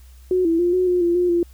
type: tone with pitch steps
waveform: sine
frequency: 367.1 / 330.9 / 350.6 / 366.7 / 358 / 344.1 / 356.1 / 344.4 Hz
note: F#4 / E4 / F4 / F#4 / F4 / F4 / F4 / F4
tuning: -14 / +7 / +7 / -15 / +43 / -26 / +34 / -24 cents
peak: -15 dBFS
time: 0.31-1.43 s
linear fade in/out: 2 ms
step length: 140 ms
effects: added 63 Hz sine -42 dBFS peak until 1.53 s + white hiss -56 dBFS RMS until 1.53 s